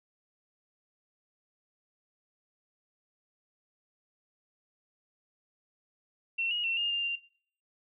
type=tone with pitch steps; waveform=sine; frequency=2713 / 2881 / 2709 / 2827 / 2800 / 2781 Hz; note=E7 / F#7 / E7 / F7 / F7 / F7; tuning=+49 / -47 / +47 / +20 / +4 / -8 cents; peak=-28 dBFS; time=6.38-7.16 s; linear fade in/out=10 ms; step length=130 ms; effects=noise-tail reverb RT60 0.5 s tail -20 dB re dry